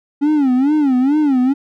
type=tone with vibrato; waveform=triangle; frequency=277.2 Hz; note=C#4; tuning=in tune; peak=-9 dBFS; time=0.21-1.54 s; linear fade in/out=20 ms; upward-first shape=sine; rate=2.3 Hz; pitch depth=180 cents each way; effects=none